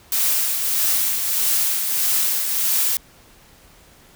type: noise with tremolo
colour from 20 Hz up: blue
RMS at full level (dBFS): -18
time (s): 0.12-2.97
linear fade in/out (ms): 2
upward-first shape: triangle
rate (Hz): 1.6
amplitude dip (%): 45
effects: pink hiss -50 dBFS RMS until 4.15 s